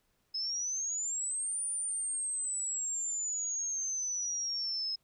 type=exponential two-way sweep; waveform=sine; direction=up then down; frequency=5130 to 9397 to 5130 Hz; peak=-32 dBFS; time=0.34-4.96 s; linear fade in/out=10 ms; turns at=1.63 s; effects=pink hiss -75 dBFS RMS until 5.03 s